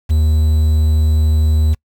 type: tone with quantisation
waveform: triangle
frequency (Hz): 77.78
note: D#2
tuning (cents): 0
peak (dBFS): -8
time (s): 0.09-1.75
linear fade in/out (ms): 20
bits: 6
effects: noise-tail reverb RT60 0.1 s tail -26 dB re dry